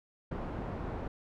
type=low-pass noise; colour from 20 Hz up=pink; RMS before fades=-38 dBFS; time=0.31-1.08 s; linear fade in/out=5 ms; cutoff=1000 Hz; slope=12 dB/octave; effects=none